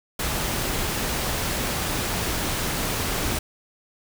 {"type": "noise", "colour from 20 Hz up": "pink", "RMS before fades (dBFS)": -26, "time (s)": [0.19, 3.39], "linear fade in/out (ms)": 5, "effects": []}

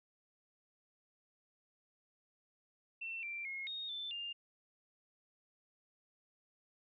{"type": "tone with pitch steps", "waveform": "sine", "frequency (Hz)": [2692, 2355, 2159, 3719, 3533, 2805], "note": ["E7", "D7", "C#7", "A#7", "A7", "F7"], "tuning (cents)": [36, 4, -46, -5, 6, 7], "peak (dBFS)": -40, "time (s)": [3.01, 4.33], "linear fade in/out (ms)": 10, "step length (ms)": 220, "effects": []}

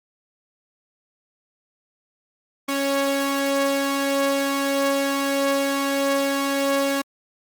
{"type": "tone pair together", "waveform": "sawtooth", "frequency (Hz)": [276.4, 554.4], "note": ["C#4", "C#5"], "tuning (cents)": [-5, 0], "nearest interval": "octave", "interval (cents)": 1205, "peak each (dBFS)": -19, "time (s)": [2.68, 7.02], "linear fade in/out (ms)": 10, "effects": ["Opus 24 kbps"]}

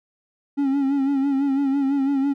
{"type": "tone with vibrato", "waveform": "triangle", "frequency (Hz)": 275.4, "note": "C#4", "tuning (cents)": -11, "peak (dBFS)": -16, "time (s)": [0.57, 2.34], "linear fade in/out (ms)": 20, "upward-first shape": "sine", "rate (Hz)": 6, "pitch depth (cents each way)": 57, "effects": []}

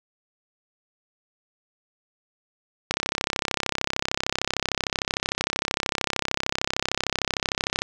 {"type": "click train", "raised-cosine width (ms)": 0.2, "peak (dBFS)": -5, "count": 164, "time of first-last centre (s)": [2.91, 7.82], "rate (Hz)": 33.2, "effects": []}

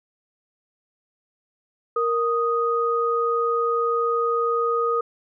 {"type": "tone pair together", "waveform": "sine", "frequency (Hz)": [466.2, 1244.5], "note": ["A#4", "D#6"], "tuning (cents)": [0, 0], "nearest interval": "octave + perfect fourth", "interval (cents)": 1700, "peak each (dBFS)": -22, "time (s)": [1.96, 5.01], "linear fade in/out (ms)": 5, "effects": []}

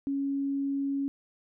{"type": "tone", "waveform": "sine", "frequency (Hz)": 277.2, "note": "C#4", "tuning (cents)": 0, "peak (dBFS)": -27, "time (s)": [0.07, 1.08], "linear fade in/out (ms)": 0, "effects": []}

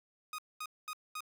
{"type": "tone bursts", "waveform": "sawtooth", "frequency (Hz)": 1244.5, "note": "D#6", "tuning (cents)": 0, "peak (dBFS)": -35, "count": 4, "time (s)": [0.33, 1.206], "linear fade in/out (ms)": 2, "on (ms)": 54, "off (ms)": 220, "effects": []}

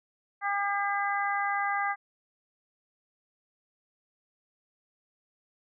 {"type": "harmonic tone", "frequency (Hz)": 402.4, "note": "G4", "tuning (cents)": 45, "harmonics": [2, 3, 4, 5], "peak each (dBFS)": [-30, -32, -33, -34], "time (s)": [0.41, 1.96], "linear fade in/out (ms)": 50, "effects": []}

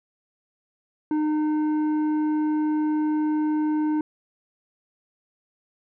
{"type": "tone with tanh clipping", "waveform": "triangle", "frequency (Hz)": 305.5, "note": "D#4", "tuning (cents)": -32, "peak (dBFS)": -22, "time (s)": [1.11, 4.01], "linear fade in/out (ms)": 2, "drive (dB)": 12, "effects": []}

